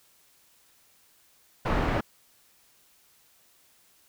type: low-pass noise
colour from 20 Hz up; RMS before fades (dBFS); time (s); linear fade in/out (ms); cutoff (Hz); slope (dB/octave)
pink; -26; 1.65-2.01; 10; 1700; 12
effects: white hiss -62 dBFS RMS until 4.08 s